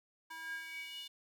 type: tone with high-pass filter sweep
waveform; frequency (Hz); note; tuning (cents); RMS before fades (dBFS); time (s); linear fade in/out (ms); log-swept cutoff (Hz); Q
square; 323.6; E4; -32; -45; 0.3-1.08; 10; 1200 to 3300; 7.6
effects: none